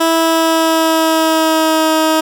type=tone with pitch glide; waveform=15% pulse; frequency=327.7 to 316.4 Hz; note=E4 to D#4; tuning=-10 to +29 cents; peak=-4 dBFS; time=0-2.21 s; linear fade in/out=10 ms; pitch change=-61 cents; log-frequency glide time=0.12-1.93 s; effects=none